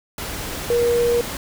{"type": "tone in noise", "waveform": "sine", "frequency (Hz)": 476, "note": "A#4", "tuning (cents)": 36, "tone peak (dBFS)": -15, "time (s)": [0.7, 1.21], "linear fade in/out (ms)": 2, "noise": "pink", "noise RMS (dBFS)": -29, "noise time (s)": [0.18, 1.37], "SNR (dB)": 11, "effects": []}